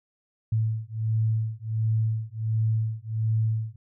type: beating tone pair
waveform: sine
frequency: 110 / 111.4 Hz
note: A2 / A2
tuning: 0 / +22 cents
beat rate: 1.4 Hz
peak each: -26 dBFS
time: 0.52-3.76 s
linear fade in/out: 5 ms
effects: none